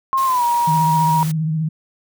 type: tone with pitch glide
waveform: sine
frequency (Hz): 1067 to 950.6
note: C6 to A#5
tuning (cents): +34 to +34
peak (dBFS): -14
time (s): 0.13-1.23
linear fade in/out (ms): 0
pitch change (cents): -200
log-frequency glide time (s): 0.25-0.44
type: noise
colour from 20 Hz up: white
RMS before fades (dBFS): -32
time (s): 0.17-1.32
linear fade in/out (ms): 10
type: tone with vibrato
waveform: sine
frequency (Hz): 157.8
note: D#3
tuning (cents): +25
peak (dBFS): -17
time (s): 0.67-1.69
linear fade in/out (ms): 10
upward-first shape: triangle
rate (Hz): 15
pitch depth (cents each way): 58
effects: none